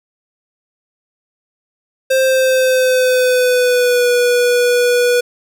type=tone with pitch glide; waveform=square; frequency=526 to 487.9 Hz; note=C5 to B4; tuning=+9 to -21 cents; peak=-11 dBFS; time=2.1-5.21 s; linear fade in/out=10 ms; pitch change=-130 cents; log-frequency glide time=2.21-4.09 s; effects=none